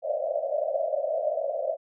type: band-pass noise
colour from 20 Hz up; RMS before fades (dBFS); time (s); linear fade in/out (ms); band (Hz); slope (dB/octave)
white; -28; 0.02-1.77; 50; 540 to 660; 96
effects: none